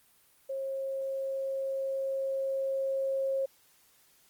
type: tone with level ramp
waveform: sine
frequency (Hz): 539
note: C#5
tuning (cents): -49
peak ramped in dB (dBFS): -32 to -27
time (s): 0.49-3.46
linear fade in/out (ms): 10
effects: white hiss -64 dBFS RMS until 4.29 s + Opus 32 kbps